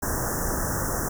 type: band-stop noise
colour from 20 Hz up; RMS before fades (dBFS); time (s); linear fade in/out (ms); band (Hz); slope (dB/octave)
pink; -27; 0.02-1.09; 10; 1800 to 5500; 96
effects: none